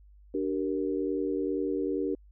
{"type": "chord", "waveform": "sine", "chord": "G minor", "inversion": "second", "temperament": "equal with one note detuned", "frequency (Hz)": [293.7, 383.9, 466.2], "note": ["D4", "G4", "Bb4"], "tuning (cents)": [0, -36, 0], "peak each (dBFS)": [-31, -31, -33], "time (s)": [0.34, 2.15], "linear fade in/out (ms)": 5, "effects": ["added 50 Hz sine -52 dBFS peak until 2.31 s"]}